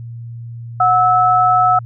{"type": "tone pair together", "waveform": "sine", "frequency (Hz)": [731.8, 1304], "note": ["F#5", "E6"], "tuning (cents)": [-19, -19], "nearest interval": "minor seventh", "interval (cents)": 1000, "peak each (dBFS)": -12, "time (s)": [0.8, 1.79], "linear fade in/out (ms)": 5, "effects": ["added 117 Hz sine -27 dBFS peak until 1.85 s"]}